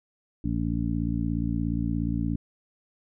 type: harmonic tone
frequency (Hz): 57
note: A#1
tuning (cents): -38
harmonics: 1 / 2 / 3 / 4 / 5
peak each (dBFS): -31 / -31 / -31 / -31 / -31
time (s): 0.44-2.36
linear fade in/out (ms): 5
effects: none